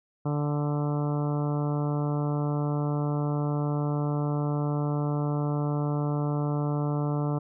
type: harmonic tone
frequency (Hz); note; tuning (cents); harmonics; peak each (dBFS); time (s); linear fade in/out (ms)
146.83; D3; 0; 1 / 2 / 3 / 4 / 5 / 6 / 7 / 8 / 9; -26 / -32 / -36 / -38 / -40 / -42 / -43 / -44 / -45; 0.25-7.39; 10
effects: none